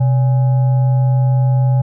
sine tone with frequency modulation, 128.1 Hz, C3, 36 cents flat, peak -10 dBFS, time 0-1.82 s, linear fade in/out 10 ms, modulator 698 Hz, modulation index 0.22, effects none

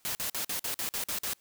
white noise bursts, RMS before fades -33 dBFS, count 9, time 0.05-1.334 s, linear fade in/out 0 ms, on 100 ms, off 48 ms, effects white hiss -66 dBFS RMS until 1.4 s

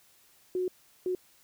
sine tone bursts at uneven times, 366.2 Hz, F#4, 18 cents flat, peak -27 dBFS, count 2, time 0.55-0.68 / 1.06-1.15 s, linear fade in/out 2 ms, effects white hiss -62 dBFS RMS until 1.43 s

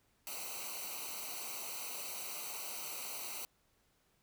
white noise with comb filter, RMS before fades -43 dBFS, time 0.27-3.45 s, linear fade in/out 0 ms, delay 0.58 ms, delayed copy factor -0.9, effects pink hiss -74 dBFS RMS until 4.22 s

